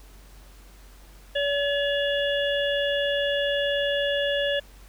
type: harmonic tone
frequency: 569 Hz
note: C#5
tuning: 45 cents sharp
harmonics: 1 / 3 / 5 / 6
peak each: -24 / -29 / -31 / -32 dBFS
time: 1.35-4.6 s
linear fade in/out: 10 ms
effects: added 47 Hz sine -47 dBFS peak until 4.88 s + pink hiss -54 dBFS RMS until 4.88 s

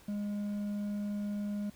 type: tone with hard clipping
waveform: triangle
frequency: 205.5 Hz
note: G#3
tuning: 18 cents flat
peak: -34 dBFS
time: 0.08-1.7 s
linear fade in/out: 5 ms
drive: 7 dB
effects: pink hiss -59 dBFS RMS until 1.75 s

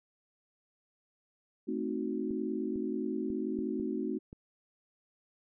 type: chord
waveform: sine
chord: A diminished seventh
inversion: none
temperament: equal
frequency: 220 / 261.6 / 311.1 / 370 Hz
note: A3 / C4 / Eb4 / Gb4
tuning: 0 / 0 / 0 / 0 cents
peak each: -37 dBFS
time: 1.67-4.19 s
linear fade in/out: 20 ms
type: clicks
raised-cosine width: 3 ms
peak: -33 dBFS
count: 6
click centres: 2.308 / 2.759 / 3.302 / 3.589 / 3.798 / 4.329 s
effects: none

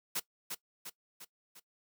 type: noise with echo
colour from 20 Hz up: white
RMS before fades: -34 dBFS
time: 0.15-0.2 s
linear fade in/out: 10 ms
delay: 350 ms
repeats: 4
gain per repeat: -5 dB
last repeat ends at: 1.6 s
effects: noise-tail reverb RT60 0.1 s tail -19 dB re dry + high-pass 150 Hz 12 dB/octave

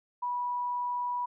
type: tone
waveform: sine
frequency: 978 Hz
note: B5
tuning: 17 cents flat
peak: -29 dBFS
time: 0.22-1.26 s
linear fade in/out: 10 ms
effects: none

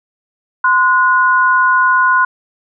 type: tone pair together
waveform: sine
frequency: 1033.1 / 1456 Hz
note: C6 / F#6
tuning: -22 / -28 cents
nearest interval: tritone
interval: 594 cents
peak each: -11 dBFS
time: 0.64-2.25 s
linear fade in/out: 5 ms
effects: none

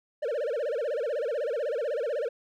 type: tone with vibrato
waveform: triangle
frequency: 525 Hz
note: C5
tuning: 6 cents sharp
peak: -25 dBFS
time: 0.22-2.29 s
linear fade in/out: 10 ms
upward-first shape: sine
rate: 16 Hz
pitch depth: 270 cents each way
effects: none

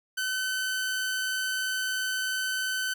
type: tone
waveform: sawtooth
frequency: 1521 Hz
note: F#6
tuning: 47 cents sharp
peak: -24 dBFS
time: 0.17-2.94 s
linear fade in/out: 10 ms
effects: none

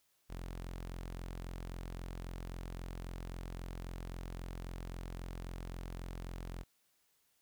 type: tone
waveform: sawtooth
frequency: 43.74 Hz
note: F1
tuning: 3 cents sharp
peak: -38 dBFS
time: 0.29-6.64 s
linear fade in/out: 20 ms
effects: white hiss -75 dBFS RMS until 7.41 s

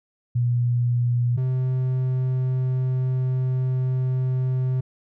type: tone pair in turn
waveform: sine / triangle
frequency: 121 / 128.83 Hz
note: B2 / C3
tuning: -35 / -26 cents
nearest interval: minor second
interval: 109 cents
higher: second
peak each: -18 dBFS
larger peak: neither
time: 0.35-1.37 / 1.37-4.81 s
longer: second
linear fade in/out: 10 ms
effects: none

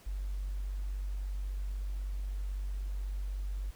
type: tone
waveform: sine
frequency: 48.1 Hz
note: G1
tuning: 32 cents flat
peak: -33 dBFS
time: 0.06-3.71 s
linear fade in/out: 10 ms
effects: pink hiss -59 dBFS RMS until 3.75 s

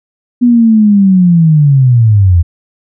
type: linear sweep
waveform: sine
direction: down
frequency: 246.9 to 81.5 Hz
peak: -3 dBFS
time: 0.41-2.43 s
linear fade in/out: 20 ms
effects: none

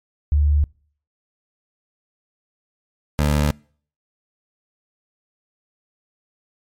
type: tone pair in turn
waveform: sine / 20% pulse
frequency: 73.42 / 73.82 Hz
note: D2 / D2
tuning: 0 / +9 cents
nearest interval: unison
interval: 9 cents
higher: second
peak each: -13 / -11 dBFS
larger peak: second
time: 0.32-0.64 / 3.19-3.51 s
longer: neither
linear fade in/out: 0 ms
effects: noise-tail reverb RT60 0.5 s tail -26 dB re dry + MP3 64 kbps

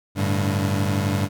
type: chord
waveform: 25% pulse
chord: G suspended second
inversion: none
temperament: equal with one note detuned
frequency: 98 / 110 / 143.81 Hz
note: G2 / A2 / D3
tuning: 0 / 0 / -36 cents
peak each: -18 / -24 / -23 dBFS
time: 0.15-1.29 s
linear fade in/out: 50 ms
effects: none

